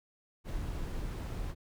brown noise, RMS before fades -37 dBFS, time 0.44-1.55 s, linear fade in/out 50 ms, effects none

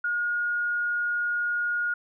sine tone, 1434 Hz, F6, 45 cents sharp, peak -24 dBFS, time 0.04-1.94 s, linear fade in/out 5 ms, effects none

